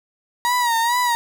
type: tone with vibrato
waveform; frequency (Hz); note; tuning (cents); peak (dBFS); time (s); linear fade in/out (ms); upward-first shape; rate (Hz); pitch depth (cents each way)
35% pulse; 950; A#5; +33; -15; 0.45-1.15; 0; sine; 2.3; 75
effects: none